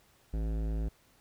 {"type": "tone with hard clipping", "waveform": "sine", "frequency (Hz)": 54.3, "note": "A1", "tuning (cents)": -22, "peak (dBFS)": -32, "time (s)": [0.33, 0.89], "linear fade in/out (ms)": 10, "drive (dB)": 16, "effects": ["pink hiss -65 dBFS RMS until 1.2 s"]}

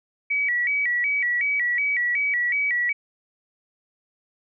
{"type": "tone with vibrato", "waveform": "sine", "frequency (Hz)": 2100, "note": "C7", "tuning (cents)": 6, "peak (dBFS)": -20, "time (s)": [0.3, 2.93], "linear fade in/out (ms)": 10, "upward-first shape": "square", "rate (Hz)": 2.7, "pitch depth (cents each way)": 140, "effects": []}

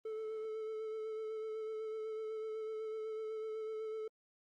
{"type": "tone with vibrato", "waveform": "triangle", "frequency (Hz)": 437.5, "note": "A4", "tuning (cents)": -10, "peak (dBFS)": -37, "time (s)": [0.05, 4.08], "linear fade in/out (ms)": 5, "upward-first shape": "sine", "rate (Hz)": 8, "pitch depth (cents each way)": 20, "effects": ["Opus 32 kbps"]}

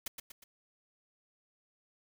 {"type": "noise with echo", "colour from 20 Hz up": "white", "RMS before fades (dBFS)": -37, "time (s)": [0.06, 0.08], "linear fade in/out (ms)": 5, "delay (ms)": 120, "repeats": 3, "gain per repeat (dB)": -6, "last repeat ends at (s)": 0.44, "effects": []}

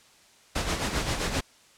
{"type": "noise with tremolo", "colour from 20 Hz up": "pink", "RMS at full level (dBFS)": -26, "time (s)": [0.55, 1.41], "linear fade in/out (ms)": 10, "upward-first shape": "sine", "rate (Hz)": 7.6, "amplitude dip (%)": 55, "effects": ["white hiss -57 dBFS RMS until 1.77 s", "low-pass 8000 Hz 12 dB/octave"]}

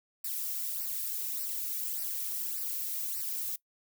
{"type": "noise with flanger", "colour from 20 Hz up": "violet", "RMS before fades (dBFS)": -35, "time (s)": [0.24, 3.56], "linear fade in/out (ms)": 5, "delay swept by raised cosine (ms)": [0.29, 2.09], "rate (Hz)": 1.7, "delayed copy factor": -0.75, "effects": ["noise-tail reverb RT60 0.1 s tail -21 dB re dry"]}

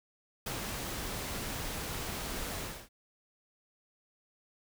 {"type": "noise with ADSR envelope", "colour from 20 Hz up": "pink", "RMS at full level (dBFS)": -36, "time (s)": [0.46, 2.89], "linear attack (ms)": 6, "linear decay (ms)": 110, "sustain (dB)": -2, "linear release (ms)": 280, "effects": []}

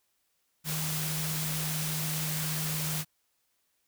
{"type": "tone in noise", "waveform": "sine", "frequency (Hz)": 155.56, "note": "D#3", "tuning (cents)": 0, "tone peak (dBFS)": -33, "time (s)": [0.64, 3.05], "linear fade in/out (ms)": 50, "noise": "white", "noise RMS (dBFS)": -34, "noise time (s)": [0.64, 3.05], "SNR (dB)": -2, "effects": ["white hiss -75 dBFS RMS until 3.87 s"]}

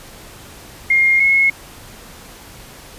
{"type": "tone pair in turn", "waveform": "sine", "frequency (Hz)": [2128, 2174], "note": ["C7", "C#7"], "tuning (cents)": [29, -34], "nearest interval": "unison", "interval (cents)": 37, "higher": "second", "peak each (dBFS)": -10, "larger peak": "neither", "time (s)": [[0.9, 1.2], [1.2, 1.5]], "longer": "neither", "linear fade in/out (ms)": 5, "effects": ["pink hiss -39 dBFS RMS until 2.98 s", "resampled to 32000 Hz"]}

